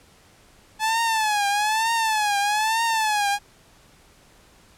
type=tone with vibrato; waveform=sawtooth; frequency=861 Hz; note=A5; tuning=38 cents flat; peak=-16 dBFS; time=0.79-3.39 s; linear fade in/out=50 ms; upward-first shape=triangle; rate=1.1 Hz; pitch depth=130 cents each way; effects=pink hiss -54 dBFS RMS until 4.77 s + low-pass 11000 Hz 12 dB/octave